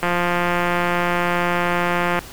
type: click train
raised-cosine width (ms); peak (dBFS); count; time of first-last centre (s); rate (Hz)
0.5; -5; 379; 0.03-2.19; 175
effects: pink hiss -38 dBFS RMS until 2.32 s